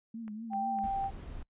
sine tone with vibrato, 220 Hz, A3, in tune, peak -38 dBFS, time 0.14-0.87 s, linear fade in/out 5 ms, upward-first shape triangle, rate 4.1 Hz, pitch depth 100 cents each way
click train, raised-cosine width 0.5 ms, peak -37 dBFS, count 4, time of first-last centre 0.28-1.041 s, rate 3.94 Hz
sine tone, 784 Hz, G5, in tune, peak -30 dBFS, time 0.5-1.11 s, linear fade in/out 50 ms
brown noise, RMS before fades -43 dBFS, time 0.83-1.43 s, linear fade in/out 5 ms
effects noise-tail reverb RT60 0.1 s tail -24 dB re dry + resampled to 8000 Hz

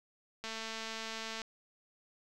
click train, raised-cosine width 0.2 ms, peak -24 dBFS, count 219, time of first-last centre 0.44-1.418 s, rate 223 Hz, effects none

